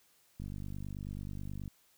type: click train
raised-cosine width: 5 ms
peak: -30 dBFS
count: 64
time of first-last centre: 0.4-1.678 s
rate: 49.3 Hz
effects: white hiss -68 dBFS RMS until 1.97 s